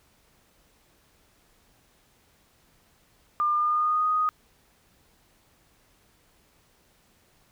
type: tone with pitch glide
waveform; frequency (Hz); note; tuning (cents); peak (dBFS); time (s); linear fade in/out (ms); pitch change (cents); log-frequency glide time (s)
sine; 1200 to 1244.5; D6 to D#6; +37 to 0; -21; 3.4-4.29; 0; +63; 3.53-4.07
effects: pink hiss -63 dBFS RMS until 7.51 s